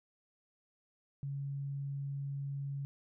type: tone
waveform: sine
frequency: 139.6 Hz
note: C#3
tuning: 13 cents sharp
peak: -36 dBFS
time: 1.23-2.85 s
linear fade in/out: 0 ms
effects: none